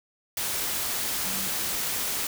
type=tone in noise; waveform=sine; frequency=191 Hz; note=G3; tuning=45 cents flat; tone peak=-39 dBFS; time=1.26-1.48 s; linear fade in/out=2 ms; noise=white; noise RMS=-29 dBFS; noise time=0.37-2.27 s; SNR=-13 dB; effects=none